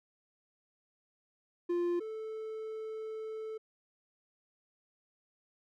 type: tone pair in turn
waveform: triangle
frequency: 348.7 / 438.5 Hz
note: F4 / A4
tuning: -3 / -6 cents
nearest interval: major third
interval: 397 cents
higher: second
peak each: -27 / -36 dBFS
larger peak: first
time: 1.69-2 / 2-3.58 s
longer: second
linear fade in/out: 10 ms
effects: none